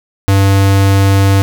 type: tone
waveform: square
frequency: 98 Hz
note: G2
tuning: in tune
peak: -7 dBFS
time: 0.28-1.42 s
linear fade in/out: 0 ms
effects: none